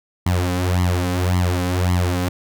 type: tone with flanger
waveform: sawtooth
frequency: 89.9 Hz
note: F#2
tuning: 49 cents flat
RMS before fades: -19 dBFS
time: 0.26-2.29 s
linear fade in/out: 5 ms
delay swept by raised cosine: 0.96 to 3.96 ms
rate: 1.8 Hz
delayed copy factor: +0.9
effects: none